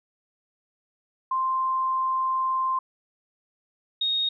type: tone pair in turn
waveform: sine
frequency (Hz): 1046.5 / 3729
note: C6 / A#7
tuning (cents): 0 / 0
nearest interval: octave + minor seventh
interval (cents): 2200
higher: second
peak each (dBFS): -22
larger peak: neither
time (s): 1.31-2.79 / 4.01-4.29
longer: first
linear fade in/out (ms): 5
effects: none